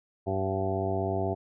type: harmonic tone with a mistuned harmonic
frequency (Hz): 96.3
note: G2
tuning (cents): -30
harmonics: 1 / 2 / 3 / 4 / 5 / 6 / 7 / 8 / 9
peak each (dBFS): -32 / -37 / -37 / -32 / -40 / -42 / -32 / -39 / -42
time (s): 0.26-1.35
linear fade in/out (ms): 20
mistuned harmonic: 8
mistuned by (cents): -38
effects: none